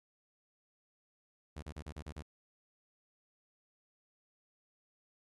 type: tone bursts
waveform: sawtooth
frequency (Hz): 75.7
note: D#2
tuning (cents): -47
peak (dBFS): -38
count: 7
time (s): 1.56-2.224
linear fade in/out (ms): 10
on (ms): 64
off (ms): 36
effects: AAC 32 kbps

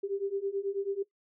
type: beating tone pair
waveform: sine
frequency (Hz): 390.4 / 399.6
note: G4 / G4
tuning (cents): -7 / +33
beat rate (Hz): 9.2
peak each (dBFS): -34 / -33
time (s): 0.03-1.03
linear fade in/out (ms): 10
effects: noise-tail reverb RT60 0.1 s tail -17 dB re dry

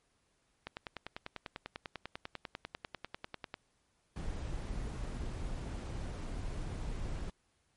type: click train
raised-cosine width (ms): 0.3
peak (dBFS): -24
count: 30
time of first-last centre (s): 0.67-3.541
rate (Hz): 10.1
type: noise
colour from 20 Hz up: brown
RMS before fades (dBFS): -39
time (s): 4.16-7.3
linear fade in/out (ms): 2
effects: pink hiss -75 dBFS RMS until 7.76 s + MP3 48 kbps

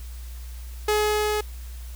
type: tone with level ramp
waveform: sawtooth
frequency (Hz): 422.6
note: G#4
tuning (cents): +30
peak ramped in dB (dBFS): -15 to -19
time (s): 0.88-1.41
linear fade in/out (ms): 5
effects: added 60 Hz sine -34 dBFS peak until 1.95 s + white hiss -49 dBFS RMS until 1.95 s

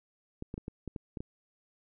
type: clicks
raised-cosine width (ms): 3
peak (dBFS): -25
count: 8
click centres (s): 0.424 / 0.541 / 0.579 / 0.681 / 0.877 / 0.962 / 1.172 / 1.205
effects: none

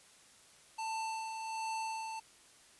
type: tone with tremolo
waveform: square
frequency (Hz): 889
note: A5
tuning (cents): +18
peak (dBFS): -36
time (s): 0.78-2.2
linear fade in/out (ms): 10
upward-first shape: sine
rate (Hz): 1.3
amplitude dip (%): 40
effects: white hiss -61 dBFS RMS until 2.79 s + resampled to 24000 Hz

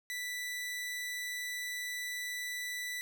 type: tone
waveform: sawtooth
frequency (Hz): 1975.5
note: B6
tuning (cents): 0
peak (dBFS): -33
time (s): 0.1-3.01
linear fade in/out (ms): 0
effects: none

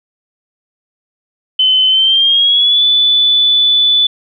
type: tone with pitch glide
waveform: sine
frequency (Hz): 3047 to 3480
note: G7 to A7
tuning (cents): -50 to -20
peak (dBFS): -7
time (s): 1.59-4.07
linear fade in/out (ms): 5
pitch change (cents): +230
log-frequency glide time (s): 1.88-2.84
effects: none

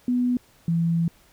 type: tone pair in turn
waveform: sine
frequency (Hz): 246.9 / 167.38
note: B3 / E3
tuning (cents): 0 / +27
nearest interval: perfect fifth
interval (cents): 673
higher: first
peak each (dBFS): -19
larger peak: neither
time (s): 0.08-0.37 / 0.68-1.08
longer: second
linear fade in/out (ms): 2
effects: pink hiss -57 dBFS RMS until 1.32 s

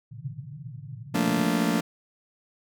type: band-pass noise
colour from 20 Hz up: pink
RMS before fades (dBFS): -39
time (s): 0.11-1.48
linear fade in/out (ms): 5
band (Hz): 110 to 160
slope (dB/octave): 96
type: chord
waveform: 40% pulse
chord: Bb major seventh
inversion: second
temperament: just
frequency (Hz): 174.81 / 218.5 / 233.1 / 291.4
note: F3 / A3 / Bb3 / D4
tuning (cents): +2 / -12 / 0 / -13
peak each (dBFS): -27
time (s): 1.14-1.81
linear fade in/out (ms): 10
effects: none

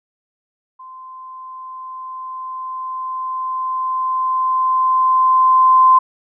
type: tone with level ramp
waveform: sine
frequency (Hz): 1036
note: C6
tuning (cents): -17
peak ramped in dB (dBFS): -34 to -6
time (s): 0.79-5.99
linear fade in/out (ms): 10
effects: none

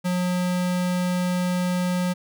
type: tone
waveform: square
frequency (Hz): 180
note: F#3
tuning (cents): -47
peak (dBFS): -22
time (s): 0.04-2.14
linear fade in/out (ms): 20
effects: none

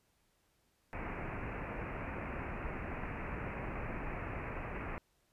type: low-pass noise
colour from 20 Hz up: pink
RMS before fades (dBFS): -41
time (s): 0.93-4.98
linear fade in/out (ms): 0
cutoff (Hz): 2600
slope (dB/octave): 96
effects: pink hiss -75 dBFS RMS until 5.32 s + resampled to 32000 Hz

